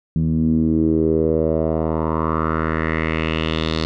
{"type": "tone with low-pass filter sweep", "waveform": "10% pulse", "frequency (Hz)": 79.7, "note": "D#2", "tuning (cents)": 42, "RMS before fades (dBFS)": -19, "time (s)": [0.16, 3.85], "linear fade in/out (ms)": 0, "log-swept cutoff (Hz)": [180, 4300], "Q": 3.8, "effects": []}